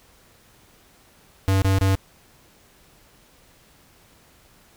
square tone bursts, 96.3 Hz, G2, 30 cents flat, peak -17 dBFS, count 3, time 1.48-1.952 s, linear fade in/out 0 ms, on 140 ms, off 26 ms, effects pink hiss -55 dBFS RMS until 4.76 s

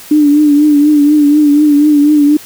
sine tone with vibrato, 295.2 Hz, D4, 9 cents sharp, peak -4 dBFS, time 0.11-2.37 s, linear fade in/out 5 ms, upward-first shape triangle, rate 4.1 Hz, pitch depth 59 cents each way, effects white hiss -33 dBFS RMS until 2.45 s

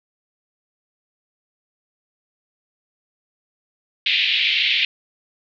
pink band-pass noise, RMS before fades -19 dBFS, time 4.06-4.85 s, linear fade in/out 2 ms, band 2200 to 3900 Hz, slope 48 dB/octave, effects none

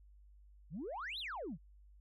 sine exponential two-way sweep, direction up then down, 130.81 to 4226 to 130.81 Hz, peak -39 dBFS, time 0.7-1.58 s, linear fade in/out 50 ms, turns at 1.19 s, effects tanh soft clip ceiling -37 dBFS + added 50 Hz sine -58 dBFS peak until 2 s

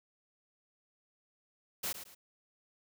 white noise with echo, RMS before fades -36 dBFS, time 1.83-1.93 s, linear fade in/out 10 ms, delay 110 ms, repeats 2, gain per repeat -10 dB, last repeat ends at 2.15 s, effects none

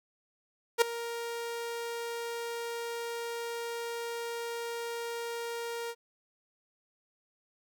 sawtooth tone with ADSR envelope, 467.7 Hz, A#4, 6 cents sharp, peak -14 dBFS, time 0.78-5.95 s, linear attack 36 ms, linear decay 7 ms, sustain -17 dB, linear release 53 ms, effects none

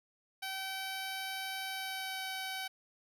10% pulse tone with pitch glide, 768 to 762.3 Hz, G5 to G5, -36 to -49 cents, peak -29 dBFS, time 0.42-2.68 s, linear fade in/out 10 ms, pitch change -13 cents, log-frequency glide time 1.65-2.26 s, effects none

